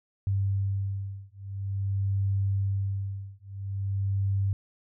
sine beating tone pair, 98 / 98.48 Hz, G2 / G2, 0 / +8 cents, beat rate 0.48 Hz, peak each -29 dBFS, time 0.27-4.53 s, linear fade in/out 0 ms, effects none

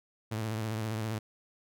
sawtooth tone with vibrato, 109.9 Hz, A2, 2 cents flat, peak -28 dBFS, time 0.31-1.19 s, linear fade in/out 10 ms, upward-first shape sine, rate 15 Hz, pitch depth 57 cents each way, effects none

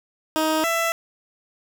15% pulse tone pair in turn, 314.2 / 665.8 Hz, D#4 / E5, +17 / +17 cents, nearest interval octave + minor second, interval 1300 cents, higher second, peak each -13 / -14 dBFS, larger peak first, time 0.36-0.64 / 0.64-0.92 s, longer neither, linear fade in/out 0 ms, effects none

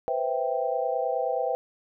sine chord, C major seventh, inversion third, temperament equal, 493.9 / 523.3 / 659.3 / 784 Hz, B4 / C5 / E5 / G5, 0 / 0 / 0 / 0 cents, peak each -30 dBFS, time 0.08-1.55 s, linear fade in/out 0 ms, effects none

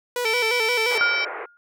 sawtooth tone with vibrato, 466.2 Hz, A#4, in tune, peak -19 dBFS, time 0.16-0.98 s, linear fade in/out 2 ms, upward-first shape square, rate 5.7 Hz, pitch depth 84 cents each way
harmonic tone, 771 Hz, G5, 29 cents flat, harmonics 3 / 4 / 5 / 6 / 7, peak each -22 / -33 / -36 / -38 / -31 dBFS, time 0.25-1.25 s, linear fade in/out 5 ms
pink band-pass noise, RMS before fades -33 dBFS, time 0.9-1.46 s, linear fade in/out 10 ms, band 390 to 2200 Hz, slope 48 dB/octave
sine tone with exponential decay, 1418 Hz, F6, 26 cents sharp, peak -15 dBFS, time 1.01-1.57 s, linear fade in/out 0 ms, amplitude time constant 120 ms
effects none

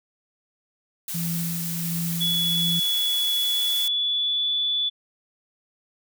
blue noise, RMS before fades -31 dBFS, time 1.08-3.88 s, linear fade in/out 2 ms
sine tone with tremolo, 168.6 Hz, E3, 39 cents sharp, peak -25 dBFS, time 1.14-2.8 s, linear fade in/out 10 ms, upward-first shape sine, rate 1.4 Hz, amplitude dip 40%
sine tone with pitch glide, 3400 to 3461 Hz, G#7 to A7, +40 to -29 cents, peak -21 dBFS, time 2.2-4.9 s, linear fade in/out 20 ms, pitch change +31 cents, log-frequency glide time 3.28-4.52 s
effects none

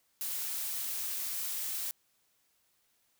blue noise, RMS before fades -36 dBFS, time 0.21-1.91 s, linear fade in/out 0 ms, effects white hiss -73 dBFS RMS until 3.19 s

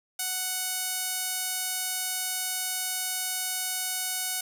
sawtooth tone with band-pass filter, 740 Hz, F#5, in tune, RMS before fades -31 dBFS, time 0.19-4.41 s, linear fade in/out 5 ms, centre 11000 Hz, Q 0.85, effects none

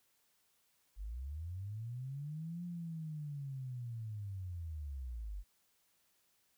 sine linear two-way sweep, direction up then down, 45.22 to 176.8 to 45.22 Hz, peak -40 dBFS, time 0.96-5.44 s, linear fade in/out 50 ms, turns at 2.64 s, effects white hiss -75 dBFS RMS until 6.57 s

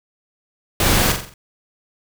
pink noise with echo, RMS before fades -17 dBFS, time 0.8-1.12 s, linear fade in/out 2 ms, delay 44 ms, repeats 5, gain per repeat -6 dB, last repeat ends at 1.34 s, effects none

